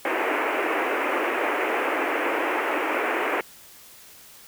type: band-pass noise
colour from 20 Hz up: pink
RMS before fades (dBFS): -25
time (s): 0.05-3.41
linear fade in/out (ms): 2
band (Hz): 300 to 2600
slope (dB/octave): 48
effects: white hiss -48 dBFS RMS until 4.47 s